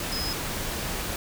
sine tone in noise, 5080 Hz, D#8, 35 cents sharp, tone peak -30 dBFS, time 0.12-0.33 s, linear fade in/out 2 ms, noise pink, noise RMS -31 dBFS, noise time 0-1.16 s, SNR -2 dB, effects none

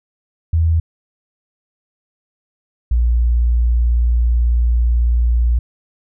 sine tone pair in turn, 81.5 / 59.09 Hz, E2 / A#1, -19 / +24 cents, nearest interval tritone, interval 557 cents, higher first, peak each -11 dBFS, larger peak neither, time 0.53-0.8 / 2.91-5.59 s, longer second, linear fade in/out 5 ms, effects none

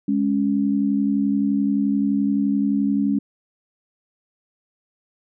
sine tone pair together, 206.8 / 278.4 Hz, G#3 / C#4, -7 / +8 cents, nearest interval perfect fourth, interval 515 cents, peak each -20 dBFS, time 0.08-3.19 s, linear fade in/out 5 ms, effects none

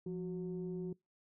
sine tone pair together, 173.6 / 369 Hz, F3 / F#4, -10 / -5 cents, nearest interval octave + minor second, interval 1305 cents, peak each -39 / -40 dBFS, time 0.06-0.93 s, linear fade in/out 5 ms, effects noise-tail reverb RT60 0.2 s tail -25 dB re dry + tanh soft clip ceiling -32 dBFS

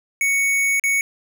square tone with dropouts, 2224 Hz, C#7, 5 cents sharp, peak -17 dBFS, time 0.21-1.01 s, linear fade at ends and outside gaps 1 ms, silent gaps 0.797-0.838 s, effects none

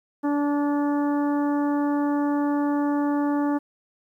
harmonic tone, 289.5 Hz, D4, 25 cents flat, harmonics 1 / 2 / 3 / 4 / 5 / 6, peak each -21 / -32 / -31 / -36 / -41 / -43 dBFS, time 0.23-3.59 s, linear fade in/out 20 ms, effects 10-bit

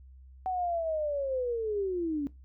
sine linear sweep, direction down, 755 to 276 Hz, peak -28 dBFS, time 0.46-2.27 s, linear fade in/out 0 ms, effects noise-tail reverb RT60 0.2 s tail -18 dB re dry + added 65 Hz sine -49 dBFS peak until 2.44 s

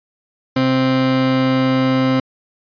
30% pulse tone pair together, 130.81 / 261.6 Hz, C3 / C4, 0 / 0 cents, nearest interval octave, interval 1200 cents, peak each -17 / -13 dBFS, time 0.56-2.2 s, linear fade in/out 5 ms, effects resampled to 11025 Hz

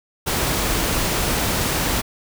pink noise, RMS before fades -21 dBFS, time 0.26-2.02 s, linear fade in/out 20 ms, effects none

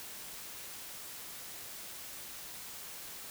silence, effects white hiss -46 dBFS RMS until 3.3 s

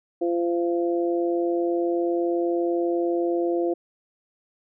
harmonic tone, 171.9 Hz, F3, 27 cents flat, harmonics 2 / 3 / 4, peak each -22 / -28 / -31 dBFS, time 0.21-3.74 s, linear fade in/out 10 ms, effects none

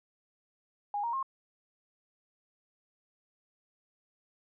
sine tone with pitch steps, 820 / 936.5 / 1069.6 Hz, G#5 / A#5 / C6, -22 / +8 / +38 cents, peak -30 dBFS, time 0.94-1.228 s, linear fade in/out 2 ms, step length 96 ms, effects none

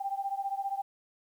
sine beating tone pair, 784 / 799 Hz, G5 / G5, 0 / +33 cents, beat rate 15 Hz, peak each -33 / -35 dBFS, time 0-0.82 s, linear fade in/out 10 ms, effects 10-bit

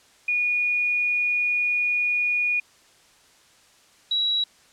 sine tone pair in turn, 2450 / 3889 Hz, D#7 / B7, -27 / -27 cents, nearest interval minor sixth, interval 800 cents, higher second, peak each -20 dBFS, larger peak neither, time 0.28-2.6 / 4.11-4.44 s, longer first, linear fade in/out 5 ms, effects white hiss -56 dBFS RMS until 4.72 s + low-pass 8000 Hz 12 dB/octave

